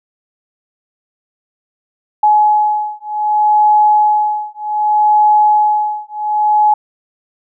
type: beating tone pair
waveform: sine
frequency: 845 / 845.65 Hz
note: G#5 / G#5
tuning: +30 / +31 cents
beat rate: 0.65 Hz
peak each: -12 dBFS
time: 2.23-6.74 s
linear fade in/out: 5 ms
effects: none